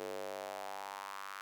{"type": "tone with high-pass filter sweep", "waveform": "square", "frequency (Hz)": 49, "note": "G1", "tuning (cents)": 0, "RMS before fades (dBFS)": -44, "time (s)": [0, 1.41], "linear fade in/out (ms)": 0, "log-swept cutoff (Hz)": [440, 1300], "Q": 3.2, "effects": []}